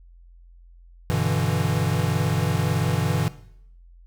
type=chord; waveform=square; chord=E minor seventh; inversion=first; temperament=equal; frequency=98 / 123.47 / 146.83 / 164.81 Hz; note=G2 / B2 / D3 / E3; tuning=0 / 0 / 0 / 0 cents; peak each=-27 dBFS; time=1.1-3.28 s; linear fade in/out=0 ms; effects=noise-tail reverb RT60 0.7 s tail -17 dB re dry + added 43 Hz sine -46 dBFS peak until 4.06 s